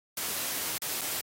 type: noise with dropouts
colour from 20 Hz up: white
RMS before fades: -33 dBFS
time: 0.17-1.21 s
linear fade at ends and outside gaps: 2 ms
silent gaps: 0.78-0.819 / 1.009-1.014 s
effects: high-pass 100 Hz 12 dB/octave + AAC 48 kbps